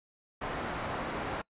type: low-pass noise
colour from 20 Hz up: white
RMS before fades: -36 dBFS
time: 0.41-1.42 s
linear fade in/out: 10 ms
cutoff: 1200 Hz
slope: 12 dB/octave
effects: noise-tail reverb RT60 0.1 s tail -23 dB re dry + resampled to 8000 Hz